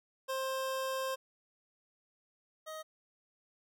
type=tone pair in turn; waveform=25% pulse; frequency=528 / 627.9 Hz; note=C5 / D#5; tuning=+16 / +16 cents; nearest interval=minor third; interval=300 cents; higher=second; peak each=-30 / -38 dBFS; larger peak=first; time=0.28-1.16 / 2.66-2.83 s; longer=first; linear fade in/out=20 ms; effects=none